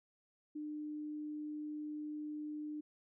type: tone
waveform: sine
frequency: 301 Hz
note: D4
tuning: 43 cents sharp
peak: -40 dBFS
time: 0.55-2.81 s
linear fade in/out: 10 ms
effects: none